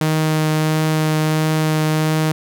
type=tone with vibrato; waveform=sawtooth; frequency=156 Hz; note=D#3; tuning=5 cents sharp; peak=-11 dBFS; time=0.01-2.32 s; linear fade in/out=2 ms; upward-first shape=triangle; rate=1.5 Hz; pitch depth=10 cents each way; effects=none